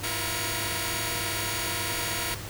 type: tone cluster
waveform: 5% pulse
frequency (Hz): 326.5 / 350 / 478.8 / 948 / 2235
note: E4 / F4 / A#4 / A#5 / C#7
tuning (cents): -17 / +4 / +46 / +29 / +14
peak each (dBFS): -24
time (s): 0.03-2.35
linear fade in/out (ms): 10
effects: added 104 Hz sine -39 dBFS peak until 2.49 s + pink hiss -39 dBFS RMS until 2.49 s